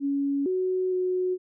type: tone with pitch steps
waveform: sine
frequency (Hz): 280.1 / 370.7 / 366.8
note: C#4 / F#4 / F#4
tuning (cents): +18 / +3 / -15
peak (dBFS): -23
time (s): 0-1.38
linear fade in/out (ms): 50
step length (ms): 460
effects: none